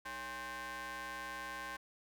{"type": "ring-modulated tone", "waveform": "sawtooth", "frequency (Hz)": 250, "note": "B3", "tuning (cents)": 21, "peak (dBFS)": -35, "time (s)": [0.05, 1.77], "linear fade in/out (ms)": 10, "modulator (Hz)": 1310, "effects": []}